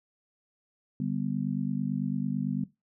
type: chord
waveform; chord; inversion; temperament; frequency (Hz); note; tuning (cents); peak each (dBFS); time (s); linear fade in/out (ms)
sine; G major; second; just; 147 / 196 / 245; D3 / G3 / B3; +2 / 0 / -14; -32; 1-2.64; 2
effects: noise-tail reverb RT60 0.2 s tail -17 dB re dry